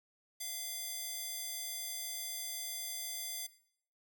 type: tone with high-pass filter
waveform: square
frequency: 687 Hz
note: F5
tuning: 29 cents flat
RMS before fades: -41 dBFS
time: 0.4-3.47 s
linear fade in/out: 10 ms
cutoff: 5100 Hz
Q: 0.6
effects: noise-tail reverb RT60 0.6 s tail -17 dB re dry